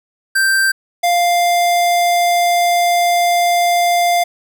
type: tone pair in turn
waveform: square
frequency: 1568 / 698.5 Hz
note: G6 / F5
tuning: 0 / 0 cents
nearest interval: octave + major second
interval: 1400 cents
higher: first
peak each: -12 dBFS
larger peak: neither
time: 0.35-0.72 / 1.03-4.24 s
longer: second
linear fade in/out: 10 ms
effects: 8-bit